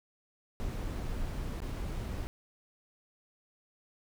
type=noise with dropouts; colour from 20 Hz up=brown; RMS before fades=-36 dBFS; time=0.6-2.27 s; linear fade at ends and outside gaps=0 ms; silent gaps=1.603-1.619 s; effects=none